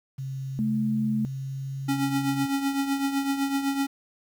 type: tone with pitch glide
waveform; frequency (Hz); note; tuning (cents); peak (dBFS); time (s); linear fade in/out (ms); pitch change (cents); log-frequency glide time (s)
sine; 134 to 136.26; C3 to C#3; +42 to -29; -30; 0.18-2.46; 10; +29; 1.23-1.87
type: tone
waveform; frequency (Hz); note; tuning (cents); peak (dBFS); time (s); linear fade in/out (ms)
sine; 217.5; A3; -20; -23; 0.59-1.25; 0
type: tone with tremolo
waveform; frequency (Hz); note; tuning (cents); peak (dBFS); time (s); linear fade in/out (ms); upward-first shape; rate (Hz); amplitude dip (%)
square; 275.9; C#4; -8; -22; 1.88-3.87; 10; triangle; 7.9; 65
effects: 9-bit